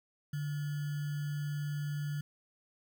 sine tone with sample-and-hold, 146.83 Hz, D3, in tune, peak -33 dBFS, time 0.33-2.21 s, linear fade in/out 5 ms, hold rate 1575 Hz, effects none

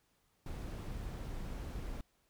brown noise, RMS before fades -42 dBFS, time 0.46-2.01 s, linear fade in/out 2 ms, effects pink hiss -75 dBFS RMS until 2.29 s

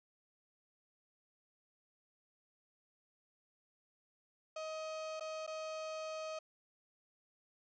35% pulse tone with dropouts, 630 Hz, D#5, 21 cents sharp, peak -39 dBFS, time 4.56-6.39 s, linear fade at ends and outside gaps 5 ms, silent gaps 5.198-5.207 / 5.466-5.475 s, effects resampled to 16000 Hz

